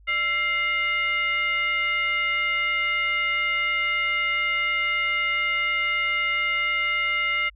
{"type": "tone with frequency modulation", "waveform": "sine", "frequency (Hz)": 2101, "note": "C7", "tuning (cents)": 7, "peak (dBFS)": -21, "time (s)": [0.07, 7.5], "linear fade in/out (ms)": 20, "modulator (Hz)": 753, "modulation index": 0.82, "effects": ["added 50 Hz sine -49 dBFS peak until 7.55 s"]}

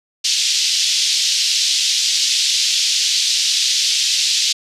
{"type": "band-pass noise", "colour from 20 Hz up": "white", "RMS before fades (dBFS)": -17, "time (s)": [0.24, 4.53], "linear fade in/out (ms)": 10, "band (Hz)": [3100, 5800], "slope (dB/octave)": 24, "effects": ["resampled to 32000 Hz"]}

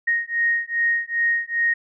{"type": "beating tone pair", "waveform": "sine", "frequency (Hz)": [1864.7, 1867.2], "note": ["A#6", "A#6"], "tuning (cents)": [0, 2], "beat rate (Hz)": 2.5, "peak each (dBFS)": -22, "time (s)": [0.07, 1.74], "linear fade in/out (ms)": 10, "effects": []}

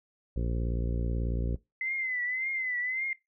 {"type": "harmonic tone", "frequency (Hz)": 58.3, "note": "A#1", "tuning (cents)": 1, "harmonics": [1, 2, 3, 4, 5, 6, 7, 8, 9], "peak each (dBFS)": [-29, -35, -39, -41, -43, -45, -46, -47, -48], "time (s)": [0.36, 1.56], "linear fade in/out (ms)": 5}
{"type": "tone with vibrato", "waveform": "sine", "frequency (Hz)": 2039, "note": "C7", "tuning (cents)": -45, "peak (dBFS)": -29, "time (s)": [1.81, 3.13], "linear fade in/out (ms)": 2, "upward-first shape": "triangle", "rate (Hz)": 1.8, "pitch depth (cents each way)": 89}
{"effects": ["noise-tail reverb RT60 0.2 s tail -20 dB re dry"]}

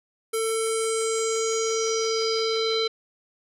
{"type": "tone with low-pass filter sweep", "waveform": "square", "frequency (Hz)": 447.1, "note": "A4", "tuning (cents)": 28, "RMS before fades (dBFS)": -25, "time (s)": [0.33, 2.88], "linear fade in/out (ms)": 10, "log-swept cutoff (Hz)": [11000, 3900], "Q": 6.4, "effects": []}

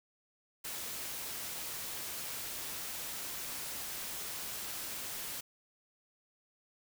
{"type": "noise", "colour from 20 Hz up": "white", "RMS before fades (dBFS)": -41, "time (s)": [0.64, 5.41], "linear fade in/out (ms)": 10, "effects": []}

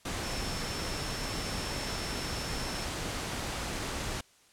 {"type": "tone in noise", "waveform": "sine", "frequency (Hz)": 5370, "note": "E8", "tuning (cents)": 31, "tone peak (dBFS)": -42, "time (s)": [0.23, 2.85], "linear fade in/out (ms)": 5, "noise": "pink", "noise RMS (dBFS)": -35, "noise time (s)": [0.05, 4.21], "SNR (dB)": -10, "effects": ["white hiss -62 dBFS RMS until 4.52 s", "low-pass 9000 Hz 12 dB/octave"]}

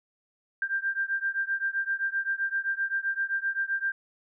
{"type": "beating tone pair", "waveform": "sine", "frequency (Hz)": [1582, 1589.7], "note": ["G6", "G6"], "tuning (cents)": [15, 24], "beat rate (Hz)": 7.7, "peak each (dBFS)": [-29, -30], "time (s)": [0.62, 3.92], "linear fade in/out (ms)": 2, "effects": []}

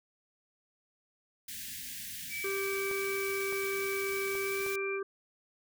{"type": "band-stop noise", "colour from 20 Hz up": "white", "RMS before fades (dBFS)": -42, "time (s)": [1.48, 4.76], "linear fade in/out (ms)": 5, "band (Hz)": [280, 1600], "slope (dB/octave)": 96}
{"type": "tone with pitch glide", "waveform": "sine", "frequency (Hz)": [2300, 2367], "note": ["D7", "D7"], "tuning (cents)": [-37, 13], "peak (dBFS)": -36, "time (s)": [2.29, 5], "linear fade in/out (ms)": 50, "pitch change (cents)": 50, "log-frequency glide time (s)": [4.4, 4.82]}
{"type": "harmonic tone", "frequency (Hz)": 392, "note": "G4", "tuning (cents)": 0, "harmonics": [1, 3, 4], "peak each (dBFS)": [-33, -43, -45], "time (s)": [2.44, 5.03], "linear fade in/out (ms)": 5}
{"type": "clicks", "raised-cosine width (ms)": 1, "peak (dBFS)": -32, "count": 4, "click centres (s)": [2.913, 3.526, 4.353, 4.664]}
{"effects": []}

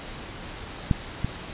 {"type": "clicks", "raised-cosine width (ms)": 5, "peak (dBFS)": [-7, -12], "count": 2, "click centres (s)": [0.912, 1.246], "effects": ["pink hiss -38 dBFS RMS until 1.53 s", "resampled to 8000 Hz"]}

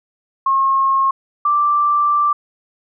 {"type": "tone pair in turn", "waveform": "sine", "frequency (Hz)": [1080, 1174.4], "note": ["C#6", "D6"], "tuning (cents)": [-45, 0], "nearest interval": "minor second", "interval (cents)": 145, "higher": "second", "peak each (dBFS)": -12, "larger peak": "neither", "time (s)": [[0.46, 1.11], [1.45, 2.33]], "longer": "second", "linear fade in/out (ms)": 5, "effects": []}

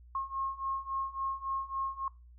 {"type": "beating tone pair", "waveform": "sine", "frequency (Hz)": [1077, 1080.6], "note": ["C6", "C#6"], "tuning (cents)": [50, -44], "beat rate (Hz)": 3.6, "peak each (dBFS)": [-37, -35], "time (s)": [0.15, 2.08], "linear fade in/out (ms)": 2, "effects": ["noise-tail reverb RT60 0.3 s tail -23 dB re dry", "added 60 Hz sine -52 dBFS peak until 2.38 s"]}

